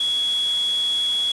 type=tone in noise; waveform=sine; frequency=3356 Hz; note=G#7; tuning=17 cents sharp; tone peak=-19 dBFS; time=0-1.32 s; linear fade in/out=5 ms; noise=white; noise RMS=-36 dBFS; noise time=0-1.32 s; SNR=+14 dB; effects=resampled to 24000 Hz